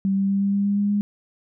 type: tone with pitch steps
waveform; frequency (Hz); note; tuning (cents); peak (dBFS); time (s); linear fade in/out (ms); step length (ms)
sine; 194.4 / 195.87 / 197.34 / 198.83 / 200.3 / 201.8 / 203.4 / 204.9; G3 / G3 / G3 / G3 / G3 / G#3 / G#3 / G#3; -14 / -1 / +12 / +25 / +38 / -49 / -36 / -23; -18; 0.05-1.01; 0; 120
effects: none